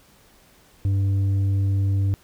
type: tone with tanh clipping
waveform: sine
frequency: 98 Hz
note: G2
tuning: in tune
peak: -19 dBFS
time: 0.85-2.14 s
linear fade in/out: 0 ms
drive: 5 dB
effects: pink hiss -55 dBFS RMS until 2.23 s